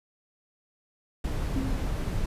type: noise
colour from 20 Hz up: brown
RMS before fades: -29 dBFS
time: 1.24-2.26 s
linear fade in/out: 5 ms
type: tone with exponential decay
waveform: sine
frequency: 265.7 Hz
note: C4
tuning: 27 cents sharp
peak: -26 dBFS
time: 1.56-2.16 s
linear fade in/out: 0 ms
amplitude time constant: 130 ms
effects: resampled to 32000 Hz